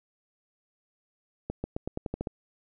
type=accelerating click train; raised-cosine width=2 ms; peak=-18 dBFS; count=9; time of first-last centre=1.5-2.272 s; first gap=140 ms; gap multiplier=0.89; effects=none